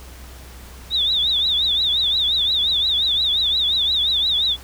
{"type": "tone with vibrato", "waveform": "sine", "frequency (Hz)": 3646, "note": "A#7", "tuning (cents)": -39, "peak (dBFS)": -16, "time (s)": [0.9, 4.57], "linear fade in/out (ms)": 50, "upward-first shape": "triangle", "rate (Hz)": 5.7, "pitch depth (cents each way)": 160, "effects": ["added 63 Hz sine -38 dBFS peak until 4.63 s", "pink hiss -43 dBFS RMS until 4.63 s"]}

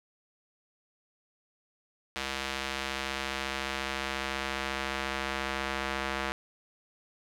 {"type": "tone with band-pass filter sweep", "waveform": "square", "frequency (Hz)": 67.2, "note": "C2", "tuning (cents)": 47, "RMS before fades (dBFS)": -34, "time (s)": [2.16, 6.32], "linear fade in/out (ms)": 0, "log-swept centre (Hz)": [3000, 1800], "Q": 0.79, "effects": []}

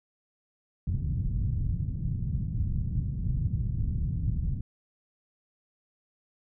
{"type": "low-pass noise", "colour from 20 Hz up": "white", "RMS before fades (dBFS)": -29, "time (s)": [0.87, 4.61], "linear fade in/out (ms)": 5, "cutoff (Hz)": 140, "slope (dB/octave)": 24, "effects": []}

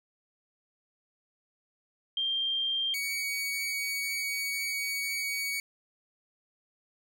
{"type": "tone pair in turn", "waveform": ["sine", "sawtooth"], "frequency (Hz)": [3181, 2249], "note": ["G7", "C#7"], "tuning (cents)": [25, 24], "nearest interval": "tritone", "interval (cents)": 601, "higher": "first", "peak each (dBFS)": -27, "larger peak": "neither", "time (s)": [[2.17, 2.94], [2.94, 5.6]], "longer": "second", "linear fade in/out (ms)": 2, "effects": []}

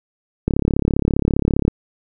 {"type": "click train", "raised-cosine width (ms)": 3, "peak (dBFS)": -3, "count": 43, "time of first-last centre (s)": [0.48, 1.68], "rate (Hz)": 35, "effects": []}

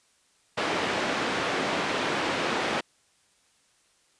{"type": "band-pass noise", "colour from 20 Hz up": "pink", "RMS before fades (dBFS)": -28, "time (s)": [0.57, 2.81], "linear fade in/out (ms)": 10, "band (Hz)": [280, 3200], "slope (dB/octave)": 12, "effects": ["white hiss -65 dBFS RMS until 4.19 s", "resampled to 22050 Hz"]}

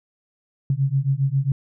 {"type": "beating tone pair", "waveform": "sine", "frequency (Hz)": [133.1, 140.5], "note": ["C3", "C#3"], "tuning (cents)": [30, 24], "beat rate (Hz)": 7.4, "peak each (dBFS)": -21, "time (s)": [0.7, 1.52], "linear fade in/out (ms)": 2, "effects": []}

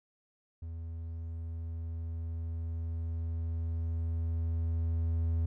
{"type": "tone with level ramp", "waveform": "triangle", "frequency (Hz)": 82.41, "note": "E2", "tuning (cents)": 0, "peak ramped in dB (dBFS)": [-36, -25], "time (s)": [0.62, 5.46], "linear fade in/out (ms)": 5, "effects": []}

